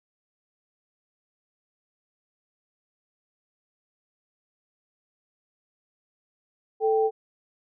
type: tone pair together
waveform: sine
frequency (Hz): 440 / 782.2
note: A4 / G5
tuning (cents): 0 / -4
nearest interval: minor seventh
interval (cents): 996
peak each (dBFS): -20 / -26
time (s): 6.8-7.11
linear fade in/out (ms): 50
effects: none